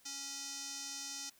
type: tone with band-pass filter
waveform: square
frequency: 277.8 Hz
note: C#4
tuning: 4 cents sharp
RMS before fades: -44 dBFS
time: 0.05-1.3 s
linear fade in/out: 10 ms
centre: 5900 Hz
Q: 3.2
effects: white hiss -66 dBFS RMS until 1.39 s